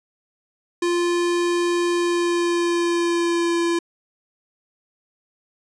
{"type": "tone with pitch glide", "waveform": "square", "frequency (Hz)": [347.8, 340.4], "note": ["F4", "F4"], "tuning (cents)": [-7, -44], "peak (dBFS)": -19, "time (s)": [0.82, 3.79], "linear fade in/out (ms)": 5, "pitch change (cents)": -37, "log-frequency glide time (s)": [1.94, 3.58], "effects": ["resampled to 22050 Hz"]}